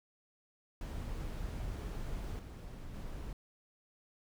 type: noise with level steps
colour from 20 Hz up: brown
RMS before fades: -40 / -46 / -43 dBFS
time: 0.81-3.33 s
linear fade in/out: 2 ms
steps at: 2.39 / 2.94 s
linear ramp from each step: 2 ms
effects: none